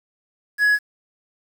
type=tone with quantisation; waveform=triangle; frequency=1680 Hz; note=G#6; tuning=19 cents sharp; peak=-12 dBFS; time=0.58-0.79 s; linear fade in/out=50 ms; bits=7; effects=none